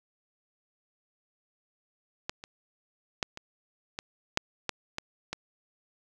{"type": "clicks", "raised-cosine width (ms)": 0.2, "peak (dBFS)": [-14, -25, -10, -23, -17, -6, -11, -15, -16], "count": 9, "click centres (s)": [2.295, 2.439, 3.228, 3.374, 3.989, 4.374, 4.693, 4.984, 5.33], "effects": []}